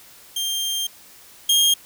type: tone pair in turn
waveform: sawtooth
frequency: 3185 / 3231 Hz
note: G7 / G#7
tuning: +27 / -48 cents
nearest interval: unison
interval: 25 cents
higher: second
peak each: -19 / -11 dBFS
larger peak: second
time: 0.36-0.87 / 1.49-1.74 s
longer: first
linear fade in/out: 5 ms
effects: white hiss -47 dBFS RMS until 1.85 s